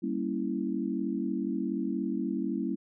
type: chord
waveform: sine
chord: G diminished seventh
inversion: none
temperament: equal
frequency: 196 / 233.1 / 277.2 / 329.6 Hz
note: G3 / Bb3 / Db4 / Fb4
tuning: 0 / 0 / 0 / 0 cents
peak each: -34 dBFS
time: 0.02-2.76 s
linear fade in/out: 20 ms
effects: none